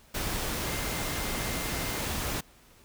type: tone in noise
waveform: sine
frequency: 2094 Hz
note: C7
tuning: 1 cent sharp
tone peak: -43 dBFS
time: 0.66-2.01 s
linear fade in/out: 10 ms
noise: pink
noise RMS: -32 dBFS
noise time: 0.14-2.41 s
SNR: -14 dB
effects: pink hiss -58 dBFS RMS until 2.84 s